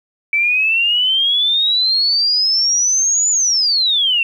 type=exponential two-way sweep; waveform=sine; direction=up then down; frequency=2300 to 7040 to 2676 Hz; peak=-12 dBFS; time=0.33-4.23 s; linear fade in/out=2 ms; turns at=3.3 s; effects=8-bit